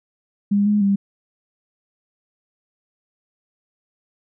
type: tone with pitch steps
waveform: sine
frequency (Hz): 202.5 / 208.1 / 198.6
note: G#3 / G#3 / G3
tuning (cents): -43 / +4 / +23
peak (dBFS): -14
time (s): 0.51-0.96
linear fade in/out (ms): 10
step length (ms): 150
effects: none